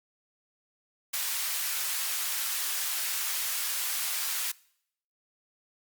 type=high-pass noise; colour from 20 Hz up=white; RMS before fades=-31 dBFS; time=1.13-4.52 s; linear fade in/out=10 ms; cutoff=1100 Hz; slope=12 dB/octave; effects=noise-tail reverb RT60 0.7 s tail -23 dB re dry + Opus 48 kbps